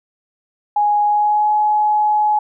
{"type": "tone with pitch glide", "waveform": "sine", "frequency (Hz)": [830.6, 845.1], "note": ["G#5", "G#5"], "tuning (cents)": [0, 30], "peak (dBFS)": -12, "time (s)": [0.76, 2.39], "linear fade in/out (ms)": 5, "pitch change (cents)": 30, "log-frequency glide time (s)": [1.04, 1.5], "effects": []}